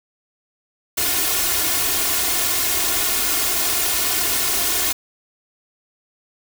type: noise with comb filter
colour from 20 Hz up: white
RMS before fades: -20 dBFS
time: 0.97-4.93 s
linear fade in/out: 10 ms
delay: 2.8 ms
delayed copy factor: +0.75
effects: none